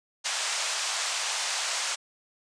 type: band-pass noise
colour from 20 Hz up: white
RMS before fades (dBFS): -30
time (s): 0.24-1.96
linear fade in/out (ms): 20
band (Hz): 640 to 7800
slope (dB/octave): 24
effects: resampled to 22050 Hz